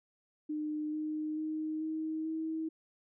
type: tone with pitch steps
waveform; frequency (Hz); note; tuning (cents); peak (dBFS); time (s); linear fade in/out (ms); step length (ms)
sine; 303.7 / 307.6 / 311.5 / 315.5 / 319.5; D#4 / D#4 / D#4 / D#4 / D#4; -42 / -20 / +2 / +24 / +46; -33; 0.49-2.69; 10; 440
effects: none